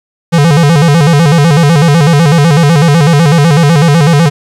square tone with vibrato, 155.56 Hz, D#3, in tune, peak -4 dBFS, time 0.32-4.3 s, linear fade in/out 20 ms, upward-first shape square, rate 8 Hz, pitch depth 140 cents each way, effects low-pass 9000 Hz 12 dB/octave + 7-bit

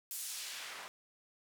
white noise with band-pass filter sweep, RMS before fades -44 dBFS, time 0.11-0.88 s, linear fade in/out 0 ms, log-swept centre 12000 to 940 Hz, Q 0.72, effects none

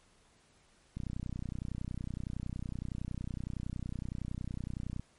click train, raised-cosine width 5 ms, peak -26 dBFS, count 125, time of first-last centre 0.97-4.996 s, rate 30.8 Hz, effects pink hiss -66 dBFS RMS until 5.18 s + MP3 48 kbps

